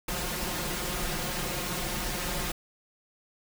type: noise with comb filter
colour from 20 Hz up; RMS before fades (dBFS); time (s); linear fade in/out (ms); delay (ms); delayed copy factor
pink; -32; 0.08-2.52; 5; 5.6; +1
effects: none